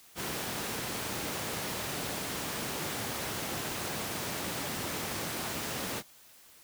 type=high-pass noise; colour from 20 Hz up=pink; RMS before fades=-36 dBFS; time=0.15-6.03 s; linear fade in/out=50 ms; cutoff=120 Hz; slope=12 dB/octave; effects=white hiss -57 dBFS RMS until 6.63 s